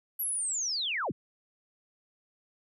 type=linear sweep; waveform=sine; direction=down; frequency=11840 to 50.1 Hz; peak=-29 dBFS; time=0.19-1.12 s; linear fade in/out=10 ms; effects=none